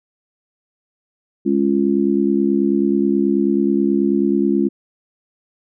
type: chord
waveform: sine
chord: Db major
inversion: second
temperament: just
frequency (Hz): 207.9 / 277.2 / 346.5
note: Ab3 / Db4 / F4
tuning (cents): +2 / 0 / -14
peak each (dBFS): -18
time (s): 1.45-4.69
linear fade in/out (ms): 20
effects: none